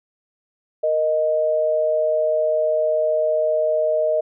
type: tone pair together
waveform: sine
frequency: 466.2 / 621.7 Hz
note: A#4 / D#5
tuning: 0 / -2 cents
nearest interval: perfect fourth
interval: 498 cents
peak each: -24 / -17 dBFS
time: 0.83-4.21 s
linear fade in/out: 10 ms
effects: none